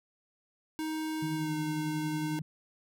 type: tone with pitch glide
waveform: square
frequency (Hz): 313.7 to 306.7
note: D#4 to D#4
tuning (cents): +14 to -25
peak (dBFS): -33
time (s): 0.79-2.39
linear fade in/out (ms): 0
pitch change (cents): -39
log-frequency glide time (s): 1.35-1.53
type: tone with tremolo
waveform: sine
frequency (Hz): 156.1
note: D#3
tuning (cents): +6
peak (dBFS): -32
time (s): 1.22-2.42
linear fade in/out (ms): 5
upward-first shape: sine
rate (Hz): 11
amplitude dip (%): 55
effects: none